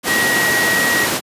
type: tone in noise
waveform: sine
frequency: 1903 Hz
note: A#6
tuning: 35 cents sharp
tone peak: -15 dBFS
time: 0.06-1.08 s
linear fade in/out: 50 ms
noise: pink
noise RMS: -17 dBFS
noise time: 0.03-1.21 s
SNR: -1 dB
effects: high-pass 200 Hz 12 dB/octave + resampled to 32000 Hz